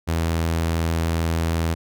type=tone; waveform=sawtooth; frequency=82.41 Hz; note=E2; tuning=in tune; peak=-16 dBFS; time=0.07-1.75 s; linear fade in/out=20 ms; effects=none